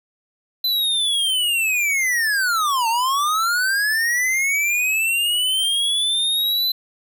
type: linear two-way sweep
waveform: square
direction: down then up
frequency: 4046 to 889 to 4046 Hz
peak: -18 dBFS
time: 0.64-6.72 s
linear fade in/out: 5 ms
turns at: 2.88 s
effects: none